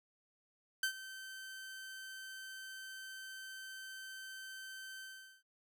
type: tone with ADSR envelope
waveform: sawtooth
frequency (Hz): 1545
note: G6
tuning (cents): -26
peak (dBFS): -27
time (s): 0.83-5.43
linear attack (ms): 3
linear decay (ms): 88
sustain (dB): -16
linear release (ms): 420
effects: none